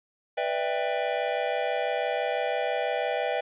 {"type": "chord", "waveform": "square", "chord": "E minor seventh", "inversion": "second", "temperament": "just", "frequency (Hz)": [494.4, 593.3, 659.3, 791.1], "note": ["B4", "D5", "E5", "G5"], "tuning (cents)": [2, 18, 0, 16], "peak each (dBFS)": -32, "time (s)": [0.37, 3.41], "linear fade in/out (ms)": 10, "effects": ["resampled to 8000 Hz", "10-bit"]}